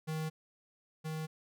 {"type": "tone pair in turn", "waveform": "square", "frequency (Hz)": [157.3, 157.3], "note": ["D#3", "D#3"], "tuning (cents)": [19, 19], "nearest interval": "unison", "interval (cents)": 0, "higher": "neither", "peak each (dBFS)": [-35, -37], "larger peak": "first", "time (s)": [[0.07, 0.3], [1.04, 1.27]], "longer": "neither", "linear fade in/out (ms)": 20, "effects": []}